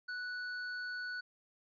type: tone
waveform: square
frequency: 1480 Hz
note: F#6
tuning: in tune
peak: -39 dBFS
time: 0.08-1.21 s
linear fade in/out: 10 ms
effects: resampled to 11025 Hz